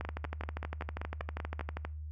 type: two click trains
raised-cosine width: 0.5 ms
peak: -22 / -23 dBFS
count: 24 / 9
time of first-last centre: 0.01-1.85 / 0.05-1.594 s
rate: 12.5 / 5.18 Hz
effects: noise-tail reverb RT60 0.4 s tail -23 dB re dry + added 76 Hz sine -39 dBFS peak until 2.11 s